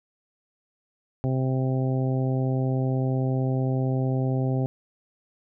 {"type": "harmonic tone", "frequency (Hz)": 130.81, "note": "C3", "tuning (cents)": 0, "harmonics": [1, 2, 3, 4, 5, 6], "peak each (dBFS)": [-23, -29, -33, -35, -37, -39], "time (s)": [1.24, 4.66], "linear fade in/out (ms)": 0, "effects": []}